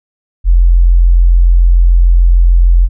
sine tone, 43.4 Hz, F1, 10 cents flat, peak -3 dBFS, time 0.44-2.89 s, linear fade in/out 50 ms, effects none

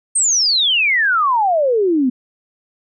sine exponential sweep, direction down, 8700 to 242.6 Hz, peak -12 dBFS, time 0.15-2.1 s, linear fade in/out 10 ms, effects none

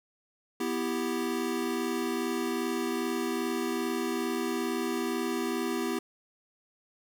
square chord, E minor, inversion second, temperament equal, 246.9 / 329.6 / 392 Hz, B3 / E4 / G4, 0 / 0 / 0 cents, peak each -34 dBFS, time 0.6-5.99 s, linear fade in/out 5 ms, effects none

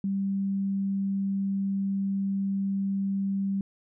sine tone, 196 Hz, G3, in tune, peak -25 dBFS, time 0.04-3.61 s, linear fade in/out 2 ms, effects none

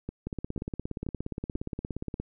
two click trains, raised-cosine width 3 ms, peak -20 / -21 dBFS, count 34 / 4, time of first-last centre 0.27-2.2 / 0.09-1.553 s, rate 17.1 / 2.05 Hz, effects none

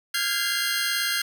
20% pulse tone cluster, 1399 / 1598 / 1656 / 2067 / 4265 Hz, F6 / G6 / G#6 / C7 / C8, +3 / +33 / -5 / -22 / +32 cents, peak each -25 dBFS, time 0.14-1.22 s, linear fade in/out 5 ms, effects none

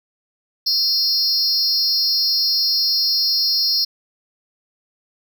triangle tone cluster, 4287 / 4950 / 5430 Hz, C8 / D#8 / F8, +41 / -10 / -50 cents, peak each -19 dBFS, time 0.66-3.85 s, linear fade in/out 10 ms, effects none

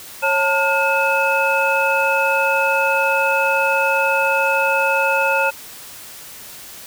sine tone cluster, 547 / 893 / 1425 / 2590 Hz, C#5 / A5 / F6 / E7, -23 / +25 / +34 / -31 cents, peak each -20 dBFS, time 0.22-5.51 s, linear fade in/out 20 ms, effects white hiss -37 dBFS RMS until 6.86 s

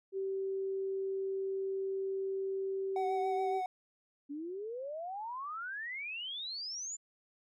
sine tone, 386.5 Hz, G4, 24 cents flat, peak -33 dBFS, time 0.12-3.62 s, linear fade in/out 50 ms
triangle tone with vibrato, 747 Hz, F#5, 16 cents sharp, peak -31 dBFS, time 2.96-3.66 s, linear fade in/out 2 ms, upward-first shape triangle, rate 7.1 Hz, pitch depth 28 cents each way
sine exponential sweep, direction up, 277.2 to 7260 Hz, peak -38 dBFS, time 4.29-6.97 s, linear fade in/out 20 ms
effects none

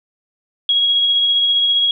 sine tone with tremolo, 3309 Hz, G#7, 7 cents flat, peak -11 dBFS, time 0.69-1.91 s, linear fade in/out 2 ms, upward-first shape sine, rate 15 Hz, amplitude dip 25%, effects none

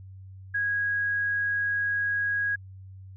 sine tone, 1650 Hz, G#6, 12 cents flat, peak -24 dBFS, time 0.54-2.56 s, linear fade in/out 10 ms, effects added 95 Hz sine -42 dBFS peak until 3.16 s

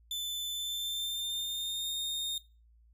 40% pulse tone with pitch glide, 3520 to 3676 Hz, A7 to A#7, 0 to -25 cents, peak -32 dBFS, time 0.11-2.38 s, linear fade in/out 2 ms, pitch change +75 cents, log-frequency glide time 0.52-1.94 s, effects noise-tail reverb RT60 0.3 s tail -18 dB re dry + added 57 Hz sine -59 dBFS peak until 2.93 s

